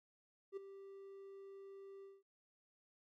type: tone with ADSR envelope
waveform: triangle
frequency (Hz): 392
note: G4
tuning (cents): 0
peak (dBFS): -38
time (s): 0.52-2.23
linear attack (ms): 49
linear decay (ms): 9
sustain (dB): -12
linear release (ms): 200
effects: AAC 48 kbps